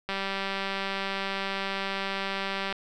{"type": "click train", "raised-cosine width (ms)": 0.3, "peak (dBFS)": -15, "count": 515, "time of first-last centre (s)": [0.09, 2.726], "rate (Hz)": 195, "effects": []}